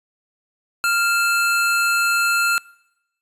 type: tone pair together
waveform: square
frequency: 1392.9 / 2637 Hz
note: F6 / E7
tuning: -5 / 0 cents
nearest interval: major seventh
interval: 1105 cents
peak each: -18 / -24 dBFS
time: 0.84-2.58 s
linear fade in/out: 0 ms
effects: noise-tail reverb RT60 0.9 s tail -24 dB re dry + resampled to 32000 Hz